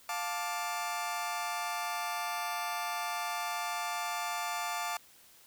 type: chord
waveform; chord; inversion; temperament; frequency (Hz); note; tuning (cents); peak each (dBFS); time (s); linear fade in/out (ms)
sawtooth; D minor; first; just; 704.8 / 881 / 1174.7; F5 / A5 / D6; +16 / +2 / 0; -34; 0.09-4.97; 2
effects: white hiss -59 dBFS RMS until 5.46 s